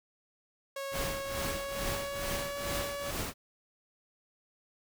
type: tone with pitch glide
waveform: sawtooth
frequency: 550 to 567.8 Hz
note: C#5 to C#5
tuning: -14 to +41 cents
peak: -32 dBFS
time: 0.76-3.11 s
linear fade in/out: 5 ms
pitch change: +55 cents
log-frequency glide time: 1.21-2.57 s
type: noise with tremolo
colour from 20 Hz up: pink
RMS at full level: -34 dBFS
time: 0.91-3.34 s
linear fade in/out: 50 ms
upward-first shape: triangle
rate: 2.3 Hz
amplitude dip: 90%
effects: none